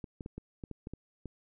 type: clicks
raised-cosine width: 3 ms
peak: -28 dBFS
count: 9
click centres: 0.042 / 0.208 / 0.261 / 0.38 / 0.638 / 0.713 / 0.871 / 0.936 / 1.257 s
effects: none